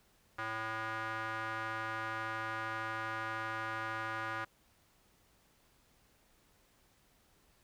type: tone with band-pass filter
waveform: square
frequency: 110.9 Hz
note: A2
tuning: 14 cents sharp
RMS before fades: -39 dBFS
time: 0.38-4.45 s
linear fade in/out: 10 ms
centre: 1400 Hz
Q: 2.6
effects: pink hiss -69 dBFS RMS until 7.63 s